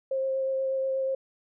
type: tone with vibrato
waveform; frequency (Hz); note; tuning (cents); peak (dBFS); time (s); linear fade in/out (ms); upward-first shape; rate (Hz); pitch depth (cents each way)
sine; 532; C5; +29; -25; 0.11-1.15; 5; sine; 8.3; 10
effects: none